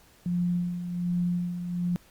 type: tone with tremolo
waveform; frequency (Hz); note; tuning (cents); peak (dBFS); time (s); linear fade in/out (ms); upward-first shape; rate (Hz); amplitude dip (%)
sine; 176; F3; +14; -23; 0.26-1.96; 0; sine; 1.3; 60
effects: pink hiss -58 dBFS RMS until 2.1 s + Opus 48 kbps